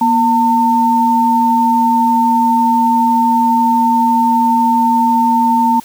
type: tone pair together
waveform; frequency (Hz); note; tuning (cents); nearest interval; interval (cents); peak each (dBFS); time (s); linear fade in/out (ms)
sine; 239.2 / 903; A#3 / A5; +45 / +45; octave + major seventh; 2300; -14 / -10; 0.01-5.8; 5
effects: white hiss -39 dBFS RMS until 5.84 s